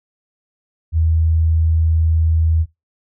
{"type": "tone", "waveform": "sine", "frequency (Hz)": 80.8, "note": "E2", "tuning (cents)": -34, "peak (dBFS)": -12, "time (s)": [0.92, 2.66], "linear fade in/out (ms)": 50, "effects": ["noise-tail reverb RT60 0.2 s tail -20 dB re dry"]}